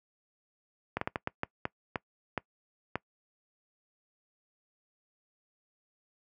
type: slowing click train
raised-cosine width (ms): 0.5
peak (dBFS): -15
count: 10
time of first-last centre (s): 0.97-2.956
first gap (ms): 44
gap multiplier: 1.38
effects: noise-tail reverb RT60 0.1 s tail -23 dB re dry + high-pass 80 Hz 12 dB/octave